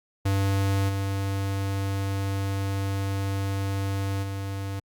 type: tone with level steps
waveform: square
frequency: 98 Hz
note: G2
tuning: in tune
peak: -22 / -26 / -30 dBFS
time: 0.25-4.8 s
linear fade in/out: 10 ms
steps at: 0.88 / 4.22 s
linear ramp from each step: 20 ms
effects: Opus 48 kbps